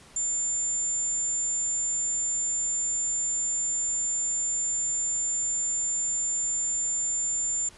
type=tone; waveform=sine; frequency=7200 Hz; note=A8; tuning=39 cents sharp; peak=-25 dBFS; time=0.16-7.69 s; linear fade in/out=5 ms; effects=pink hiss -52 dBFS RMS until 7.77 s + resampled to 24000 Hz